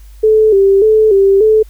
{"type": "tone with vibrato", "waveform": "sine", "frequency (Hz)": 412.6, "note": "G#4", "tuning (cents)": -11, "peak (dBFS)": -5, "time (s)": [0.23, 1.63], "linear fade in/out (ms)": 10, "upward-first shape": "square", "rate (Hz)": 1.7, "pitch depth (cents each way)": 89, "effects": ["added 50 Hz sine -33 dBFS peak until 1.69 s", "white hiss -50 dBFS RMS until 1.69 s"]}